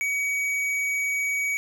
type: tone with tanh clipping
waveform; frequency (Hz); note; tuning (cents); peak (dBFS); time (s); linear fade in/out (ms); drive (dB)
sine; 2262; C#7; +34; -25; 0.01-1.57; 0; 11
effects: none

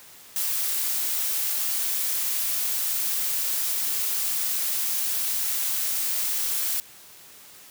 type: noise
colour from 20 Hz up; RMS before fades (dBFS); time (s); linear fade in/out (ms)
blue; -26; 0.36-6.8; 0
effects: white hiss -48 dBFS RMS until 7.7 s + high-pass 60 Hz 12 dB/octave

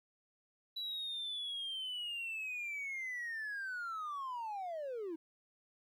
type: linear sweep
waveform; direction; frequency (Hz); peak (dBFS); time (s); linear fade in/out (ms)
triangle; down; 3951 to 308.6; -36; 0.76-5.16; 10
effects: tanh soft clip ceiling -34 dBFS + 13-bit

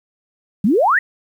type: exponential sweep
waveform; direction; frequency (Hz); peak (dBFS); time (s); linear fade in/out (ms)
sine; up; 180 to 1975.5; -11; 0.64-0.99; 5
effects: 8-bit

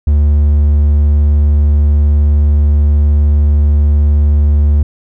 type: tone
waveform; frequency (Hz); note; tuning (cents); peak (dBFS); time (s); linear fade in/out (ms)
triangle; 73.42; D2; 0; -4; 0.07-4.83; 5
effects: none

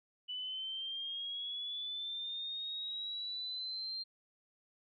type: linear sweep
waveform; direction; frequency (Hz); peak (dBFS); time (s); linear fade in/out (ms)
sine; up; 2971 to 4186; -38; 0.28-4.04; 20
effects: none

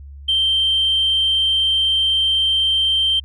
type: tone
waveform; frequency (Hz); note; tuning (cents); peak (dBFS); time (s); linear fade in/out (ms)
sine; 3136; G7; 0; -13; 0.28-3.2; 10
effects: tanh soft clip ceiling -10 dBFS + added 70 Hz sine -34 dBFS peak until 3.24 s

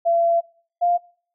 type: tone pair in turn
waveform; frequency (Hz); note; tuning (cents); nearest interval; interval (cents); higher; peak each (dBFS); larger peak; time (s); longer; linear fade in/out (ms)
sine; 678 / 699.1; E5 / F5; +49 / +2; minor second; 53; second; -15; neither; 0.05-0.41 / 0.81-0.98; first; 20
effects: noise-tail reverb RT60 0.5 s tail -23 dB re dry

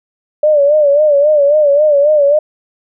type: tone with vibrato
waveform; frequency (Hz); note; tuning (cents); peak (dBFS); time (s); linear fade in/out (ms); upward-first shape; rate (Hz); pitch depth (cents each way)
sine; 587.3; D5; 0; -6; 0.43-2.39; 5; sine; 3.7; 83
effects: none

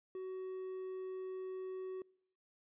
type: tone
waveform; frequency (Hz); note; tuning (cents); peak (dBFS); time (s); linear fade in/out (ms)
triangle; 374.6; F#4; +21; -39; 0.15-2.02; 2
effects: noise-tail reverb RT60 0.8 s tail -26 dB re dry + resampled to 8000 Hz

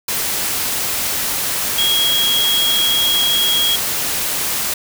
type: tone in noise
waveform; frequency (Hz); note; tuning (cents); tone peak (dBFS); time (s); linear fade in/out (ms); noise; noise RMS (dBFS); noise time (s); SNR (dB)
sine; 3293; G#7; -15; -14; 1.78-3.76; 5; white; -20; 0.08-4.74; +3
effects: none

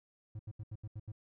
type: tone bursts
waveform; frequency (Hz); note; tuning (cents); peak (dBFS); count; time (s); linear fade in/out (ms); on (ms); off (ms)
triangle; 106.8; G#2; +49; -38; 7; 0.35-1.119; 5; 43; 78
effects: none

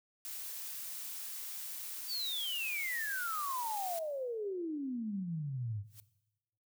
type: noise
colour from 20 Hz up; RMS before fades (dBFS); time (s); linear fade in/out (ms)
blue; -43; 0.25-3.99; 0
type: exponential sweep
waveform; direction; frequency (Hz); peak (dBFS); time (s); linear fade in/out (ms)
sine; down; 4724 to 98; -35; 2.07-5.84; 50
type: noise with exponential growth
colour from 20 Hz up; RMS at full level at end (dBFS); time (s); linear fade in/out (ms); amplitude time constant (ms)
blue; -50; 5.83-6; 0; 35
effects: noise-tail reverb RT60 1.0 s tail -17 dB re dry

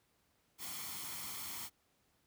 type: noise with comb filter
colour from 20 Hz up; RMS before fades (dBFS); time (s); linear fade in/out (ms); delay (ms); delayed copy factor
white; -44; 0.58-1.7; 50; 0.92; +0.55
effects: pink hiss -75 dBFS RMS until 2.26 s + high-pass 60 Hz 12 dB/octave

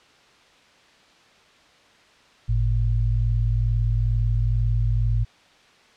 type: tone pair together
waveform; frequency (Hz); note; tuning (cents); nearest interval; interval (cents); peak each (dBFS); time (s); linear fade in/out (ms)
sine; 50.19 / 112.4; G1 / A2; +42 / +37; octave + major second; 1395; -21; 2.48-5.25; 20
effects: white hiss -54 dBFS RMS until 5.96 s + low-pass 4000 Hz 12 dB/octave

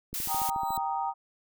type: click train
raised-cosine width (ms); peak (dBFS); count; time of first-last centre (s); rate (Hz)
3; -30; 10; 0.13-0.777; 13.9
type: noise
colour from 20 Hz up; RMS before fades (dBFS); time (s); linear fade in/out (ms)
blue; -33; 0.14-0.5; 2
type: chord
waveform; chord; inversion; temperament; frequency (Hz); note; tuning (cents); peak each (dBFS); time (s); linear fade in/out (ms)
sine; Eb major; first; equal; 784 / 932.3 / 1244.5; G5 / Bb5 / Eb6; 0 / 0 / 0; -31 / -31 / -37; 0.27-1.14; 50
type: tone with exponential growth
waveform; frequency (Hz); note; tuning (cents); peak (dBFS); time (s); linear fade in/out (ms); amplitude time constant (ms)
5% pulse; 3951; B7; 0; -27; 0.43-0.77; 0; 73
effects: none

